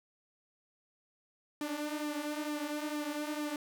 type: tone with flanger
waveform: sawtooth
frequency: 297.9 Hz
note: D4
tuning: 25 cents sharp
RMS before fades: -37 dBFS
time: 1.61-3.56 s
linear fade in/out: 2 ms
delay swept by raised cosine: 1.9 to 7.8 ms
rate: 2.2 Hz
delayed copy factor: -0.6
effects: none